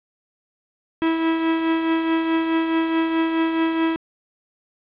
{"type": "tone with tremolo", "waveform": "45% pulse", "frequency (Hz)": 326, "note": "E4", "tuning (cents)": -19, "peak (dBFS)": -16, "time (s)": [1.02, 3.96], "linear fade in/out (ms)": 0, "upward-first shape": "triangle", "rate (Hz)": 4.7, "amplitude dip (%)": 50, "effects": ["resampled to 8000 Hz", "7-bit"]}